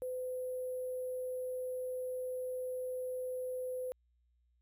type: tone with sample-and-hold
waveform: sine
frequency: 507 Hz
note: B4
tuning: 45 cents sharp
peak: -36 dBFS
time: 0.02-3.92 s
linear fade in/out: 0 ms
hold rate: 11025 Hz
effects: added 60 Hz sine -70 dBFS peak until 4.61 s